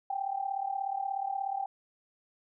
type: tone with amplitude modulation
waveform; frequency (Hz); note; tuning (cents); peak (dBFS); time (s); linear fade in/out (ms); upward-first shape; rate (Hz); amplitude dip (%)
sine; 784; G5; 0; -27; 0.1-1.66; 5; sine; 36.7; 80
effects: none